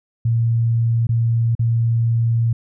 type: tone with dropouts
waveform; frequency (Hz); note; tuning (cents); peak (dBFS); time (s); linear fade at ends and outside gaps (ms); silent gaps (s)
sine; 115.7; A#2; -13; -14; 0.25-2.53; 5; 1.07-1.091 / 1.552-1.593
effects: none